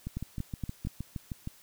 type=two click trains; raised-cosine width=5 ms; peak=-23 / -21 dBFS; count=10 / 4; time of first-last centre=0.07-1.474 / 0.17-0.871 s; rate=6.41 / 4.28 Hz; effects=white hiss -58 dBFS RMS until 1.62 s